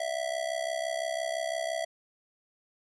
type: tone with amplitude modulation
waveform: square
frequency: 659.3 Hz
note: E5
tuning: in tune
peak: -27 dBFS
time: 0-1.85 s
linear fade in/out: 5 ms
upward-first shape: sine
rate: 65.9 Hz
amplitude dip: 85%
effects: resampled to 24000 Hz